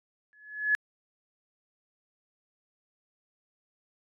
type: tone with exponential growth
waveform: sine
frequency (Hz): 1703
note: G#6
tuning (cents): +43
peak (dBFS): -19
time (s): 0.33-0.75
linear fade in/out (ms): 0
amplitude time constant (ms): 90
effects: resampled to 24000 Hz

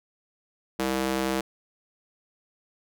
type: tone with high-pass filter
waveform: square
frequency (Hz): 65.7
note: C2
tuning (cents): +8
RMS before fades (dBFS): -27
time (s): 0.79-1.41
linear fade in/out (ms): 5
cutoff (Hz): 290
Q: 1.1
effects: none

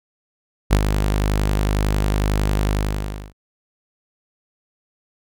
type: tone with ADSR envelope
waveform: sawtooth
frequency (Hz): 51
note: G#1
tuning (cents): -31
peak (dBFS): -6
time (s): 0.7-3.33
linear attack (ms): 29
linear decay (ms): 62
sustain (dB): -7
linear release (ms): 630
effects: none

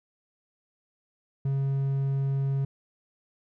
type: tone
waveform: triangle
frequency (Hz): 136.9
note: C#3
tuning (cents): -21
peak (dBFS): -22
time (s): 1.45-2.65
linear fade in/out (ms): 5
effects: none

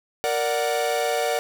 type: chord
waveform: 45% pulse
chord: Bb augmented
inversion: none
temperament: equal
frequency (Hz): 466.2 / 587.3 / 740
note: Bb4 / D5 / F#5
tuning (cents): 0 / 0 / 0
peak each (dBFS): -26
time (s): 0.24-1.39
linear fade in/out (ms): 0
effects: none

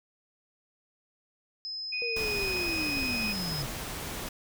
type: tone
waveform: sine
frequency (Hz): 5100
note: D#8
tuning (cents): +42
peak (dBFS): -34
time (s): 1.65-3.62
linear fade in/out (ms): 0
type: tone with pitch glide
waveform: sine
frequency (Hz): 2489 to 2503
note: D#7 to D#7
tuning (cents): 0 to +10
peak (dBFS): -31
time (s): 1.92-3.33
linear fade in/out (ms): 10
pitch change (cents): +10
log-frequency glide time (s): 2.39-2.69
type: linear sweep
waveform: sine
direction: down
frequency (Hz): 480 to 129.7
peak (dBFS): -34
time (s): 2.02-3.66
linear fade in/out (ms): 0
type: noise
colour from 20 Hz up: pink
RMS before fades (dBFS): -37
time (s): 2.16-4.29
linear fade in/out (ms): 5
effects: none

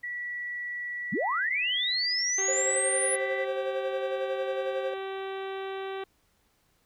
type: tone with pitch glide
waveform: sine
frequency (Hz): 1946 to 1976.6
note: B6 to B6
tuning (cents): -26 to +1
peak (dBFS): -32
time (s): 0.03-3.45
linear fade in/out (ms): 10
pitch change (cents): +27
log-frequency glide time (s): 1-1.68
type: linear sweep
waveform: sine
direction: up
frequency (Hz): 138.59 to 10000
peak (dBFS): -26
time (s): 1.12-3.16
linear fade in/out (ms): 10
type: harmonic tone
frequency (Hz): 386.4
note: G4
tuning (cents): -25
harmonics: 1 / 2 / 3 / 4 / 5 / 6 / 7 / 8 / 9 / 10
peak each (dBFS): -34 / -40 / -44 / -46 / -48 / -50 / -51 / -52 / -53 / -54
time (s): 2.38-6.04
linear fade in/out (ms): 5
type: tone with tremolo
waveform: triangle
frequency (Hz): 530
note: C5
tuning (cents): +22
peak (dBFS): -25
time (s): 2.48-4.94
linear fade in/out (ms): 5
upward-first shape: sine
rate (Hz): 11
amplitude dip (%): 60
effects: pink hiss -69 dBFS RMS until 6.85 s

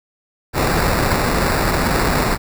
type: noise with sample-and-hold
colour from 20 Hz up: pink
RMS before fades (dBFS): -17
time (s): 0.53-2.38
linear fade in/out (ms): 50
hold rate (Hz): 3150
effects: none

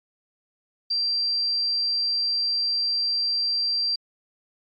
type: tone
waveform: sine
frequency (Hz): 4715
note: D8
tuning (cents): +6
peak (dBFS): -21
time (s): 0.9-3.96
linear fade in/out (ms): 10
effects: MP3 64 kbps

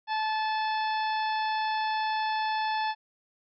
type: harmonic tone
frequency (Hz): 869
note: A5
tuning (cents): -22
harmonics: 1 / 2 / 3 / 4 / 5 / 6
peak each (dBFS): -27 / -35 / -40 / -41 / -42 / -46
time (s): 0.07-2.95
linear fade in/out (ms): 50
effects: none

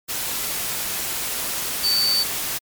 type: tone in noise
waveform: sine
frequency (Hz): 4555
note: C#8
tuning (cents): +46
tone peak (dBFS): -17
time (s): 1.83-2.24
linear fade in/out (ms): 20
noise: white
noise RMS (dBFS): -26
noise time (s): 0.08-2.59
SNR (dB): +6
effects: MP3 96 kbps

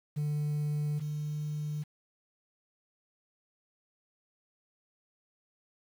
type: tone pair in turn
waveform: sine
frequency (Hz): 148.6 / 149.89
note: D3 / D3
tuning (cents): +21 / +36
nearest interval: unison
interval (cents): 15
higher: second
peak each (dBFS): -26 / -31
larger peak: first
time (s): 0.16-1 / 1-1.84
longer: neither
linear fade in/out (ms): 20
effects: tanh soft clip ceiling -28 dBFS + 9-bit

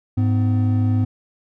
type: tone pair together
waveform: triangle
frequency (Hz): 103.95 / 253.3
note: G#2 / B3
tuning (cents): +2 / +44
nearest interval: octave + minor third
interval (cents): 1542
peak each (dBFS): -14 / -20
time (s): 0.17-1.05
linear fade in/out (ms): 10
effects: none

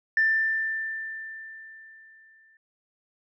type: tone with exponential decay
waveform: sine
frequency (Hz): 1779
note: A6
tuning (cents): +19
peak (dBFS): -17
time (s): 0.17-2.57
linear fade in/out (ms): 2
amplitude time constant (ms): 520
effects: tanh soft clip ceiling -13 dBFS

